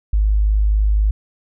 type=tone; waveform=sine; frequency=51.91 Hz; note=G#1; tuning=in tune; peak=-12 dBFS; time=0.13-1.11 s; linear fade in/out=5 ms; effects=none